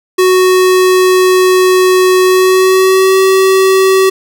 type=tone with pitch glide; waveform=square; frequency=370 to 381.5 Hz; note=F#4 to G4; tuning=0 to -47 cents; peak=-6 dBFS; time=0.18-4.1 s; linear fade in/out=10 ms; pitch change=+53 cents; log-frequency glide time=2.23-3.19 s; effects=none